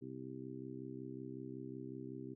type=harmonic tone; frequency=65.41 Hz; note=C2; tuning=in tune; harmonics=2 / 3 / 4 / 5 / 6; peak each=-51 / -56 / -49 / -50 / -51 dBFS; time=0.01-2.35 s; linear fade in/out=20 ms; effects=none